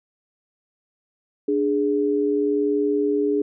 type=tone pair together; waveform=sine; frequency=293.7 / 414.7 Hz; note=D4 / G#4; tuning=0 / -3 cents; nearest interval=tritone; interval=597 cents; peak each=-22 / -20 dBFS; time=1.48-3.42 s; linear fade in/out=5 ms; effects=none